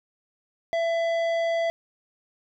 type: tone with tanh clipping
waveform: sine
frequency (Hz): 668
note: E5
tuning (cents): +23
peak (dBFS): -24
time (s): 0.73-1.7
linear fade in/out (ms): 0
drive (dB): 12
effects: none